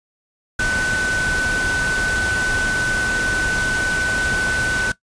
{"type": "tone in noise", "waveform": "sine", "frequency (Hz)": 1505, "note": "F#6", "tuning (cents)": 29, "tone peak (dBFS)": -18, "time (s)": [0.59, 4.92], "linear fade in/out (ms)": 5, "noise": "pink", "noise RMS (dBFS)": -25, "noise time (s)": [0.59, 4.92], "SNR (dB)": 4, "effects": ["noise-tail reverb RT60 0.1 s tail -17 dB re dry", "resampled to 22050 Hz"]}